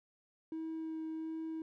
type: tone with vibrato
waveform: triangle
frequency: 320 Hz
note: D#4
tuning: 49 cents sharp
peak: -35 dBFS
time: 0.52-1.62 s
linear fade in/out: 2 ms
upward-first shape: sine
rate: 1.4 Hz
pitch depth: 9 cents each way
effects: tanh soft clip ceiling -33 dBFS